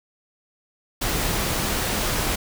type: noise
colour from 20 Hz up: pink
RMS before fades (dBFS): -24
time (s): 1.01-2.36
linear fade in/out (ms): 10
effects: none